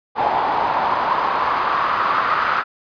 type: noise with band-pass filter sweep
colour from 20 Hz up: pink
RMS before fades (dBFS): -19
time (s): 0.15-2.64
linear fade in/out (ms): 50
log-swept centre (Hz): 820 to 1300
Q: 4.4
effects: resampled to 11025 Hz